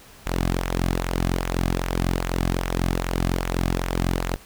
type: tone with flanger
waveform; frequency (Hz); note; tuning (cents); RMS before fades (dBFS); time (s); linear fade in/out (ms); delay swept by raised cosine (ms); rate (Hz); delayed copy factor
sawtooth; 44; F1; +14; -24; 0.26-4.36; 0; 0.2 to 2.2; 2.5; -0.55
effects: pink hiss -48 dBFS RMS until 4.45 s